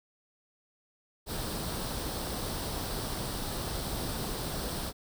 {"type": "noise with comb filter", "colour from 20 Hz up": "pink", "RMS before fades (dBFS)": -35, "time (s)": [1.26, 4.93], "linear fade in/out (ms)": 50, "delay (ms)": 0.22, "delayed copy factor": 0.5, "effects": []}